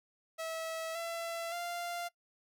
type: tone with pitch steps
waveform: sawtooth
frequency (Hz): 649 / 671.5 / 694.8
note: E5 / E5 / F5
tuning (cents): -27 / +32 / -9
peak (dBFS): -33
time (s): 0.38-2.09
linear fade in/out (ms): 20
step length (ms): 570
effects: noise-tail reverb RT60 0.1 s tail -21 dB re dry